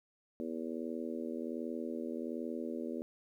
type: harmonic tone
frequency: 81.3 Hz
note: E2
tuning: 23 cents flat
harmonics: 3 / 4 / 5 / 6 / 7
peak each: -40 / -42 / -44 / -46 / -47 dBFS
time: 0.4-3.02 s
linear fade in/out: 0 ms
effects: 12-bit